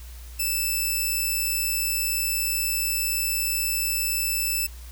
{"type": "tone", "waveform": "5% pulse", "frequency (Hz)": 2637, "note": "E7", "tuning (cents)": 0, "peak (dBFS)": -14, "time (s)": [0.39, 4.67], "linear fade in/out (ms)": 10, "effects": ["added 60 Hz sine -38 dBFS peak until 4.91 s", "white hiss -49 dBFS RMS until 4.91 s"]}